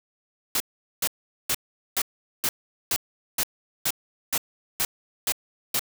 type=noise bursts; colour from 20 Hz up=white; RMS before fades=-24 dBFS; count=12; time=0.55-5.794 s; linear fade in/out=2 ms; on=52 ms; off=420 ms; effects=none